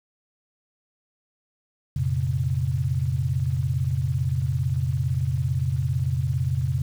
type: chord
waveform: sine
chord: F suspended fourth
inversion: none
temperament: equal with one note detuned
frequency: 87.31 / 116.54 / 134.26 Hz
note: F2 / Bb2 / C3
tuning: 0 / 0 / +45 cents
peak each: -27 / -27 / -24 dBFS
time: 1.96-6.82 s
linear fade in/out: 5 ms
effects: 8-bit